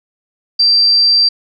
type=tone; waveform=sine; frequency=4699 Hz; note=D8; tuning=in tune; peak=-7 dBFS; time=0.59-1.29 s; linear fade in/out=10 ms; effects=none